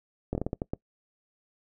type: slowing click train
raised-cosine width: 2 ms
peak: -16 dBFS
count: 8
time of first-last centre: 0.33-0.735 s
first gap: 21 ms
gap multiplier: 1.33
effects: noise-tail reverb RT60 0.1 s tail -23 dB re dry